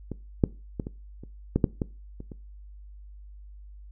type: clicks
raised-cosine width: 3 ms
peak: -19 / -6 / -16 / -21 / -28 / -9 / -6 / -13 / -26 / -26 dBFS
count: 10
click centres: 0.117 / 0.438 / 0.798 / 0.869 / 1.236 / 1.56 / 1.642 / 1.818 / 2.204 / 2.318 s
effects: noise-tail reverb RT60 0.3 s tail -20 dB re dry + added 50 Hz sine -43 dBFS peak until 3.91 s